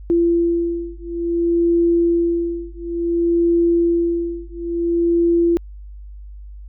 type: beating tone pair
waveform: sine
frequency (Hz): 340 / 340.57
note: F4 / F4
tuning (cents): -46 / -43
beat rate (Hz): 0.57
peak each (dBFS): -18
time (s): 0.1-5.57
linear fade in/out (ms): 0
effects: added 50 Hz sine -33 dBFS peak until 6.68 s